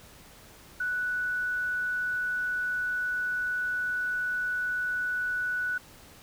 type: tone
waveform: sine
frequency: 1480 Hz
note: F#6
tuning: in tune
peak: -27 dBFS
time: 0.8-5.78 s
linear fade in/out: 5 ms
effects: pink hiss -52 dBFS RMS until 6.22 s